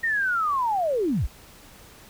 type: linear sweep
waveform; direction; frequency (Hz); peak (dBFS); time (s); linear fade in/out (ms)
sine; down; 1874 to 31.43; -21; 0.03-1.27; 10
effects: pink hiss -49 dBFS RMS until 2.09 s